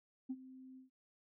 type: tone with ADSR envelope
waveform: sine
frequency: 260 Hz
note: C4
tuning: 11 cents flat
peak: -35 dBFS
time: 0.29-0.9 s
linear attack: 15 ms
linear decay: 48 ms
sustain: -17 dB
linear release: 130 ms
effects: tanh soft clip ceiling -33 dBFS